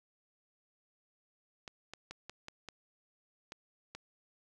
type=clicks; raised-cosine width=0.2 ms; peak=-27 dBFS; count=8; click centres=1.678 / 1.936 / 2.11 / 2.296 / 2.484 / 2.687 / 3.521 / 3.95 s; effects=none